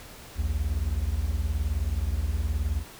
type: beating tone pair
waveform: triangle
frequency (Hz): 60 / 79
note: B1 / D#2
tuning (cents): -49 / +27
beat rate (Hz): 19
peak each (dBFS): -26 / -25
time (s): 0.35-2.84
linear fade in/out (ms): 50
effects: pink hiss -46 dBFS RMS until 2.99 s